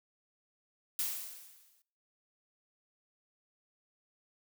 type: noise with exponential decay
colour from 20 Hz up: blue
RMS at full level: -32 dBFS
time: 0.99-1.82 s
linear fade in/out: 1 ms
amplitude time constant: 180 ms
effects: noise-tail reverb RT60 0.6 s tail -22 dB re dry